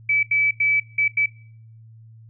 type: tone bursts at uneven times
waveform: sine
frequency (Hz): 2300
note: D7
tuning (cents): -37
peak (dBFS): -16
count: 5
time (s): 0.09-0.23 / 0.31-0.51 / 0.6-0.8 / 0.98-1.08 / 1.17-1.26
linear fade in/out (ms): 5
effects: noise-tail reverb RT60 0.6 s tail -22 dB re dry + added 112 Hz sine -43 dBFS peak until 2.29 s